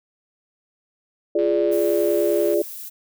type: chord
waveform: sine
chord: D diminished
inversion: first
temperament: equal with one note detuned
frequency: 345 / 415.3 / 587.3 Hz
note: F4 / Ab4 / D5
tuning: -21 / 0 / 0 cents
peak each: -21 dBFS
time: 1.35-2.62 s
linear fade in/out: 5 ms
type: click train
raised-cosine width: 0.3 ms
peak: -26 dBFS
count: 147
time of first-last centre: 1.39-2.54 s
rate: 127 Hz
type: noise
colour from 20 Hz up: violet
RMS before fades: -35 dBFS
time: 1.71-2.9 s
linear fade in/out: 20 ms
effects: none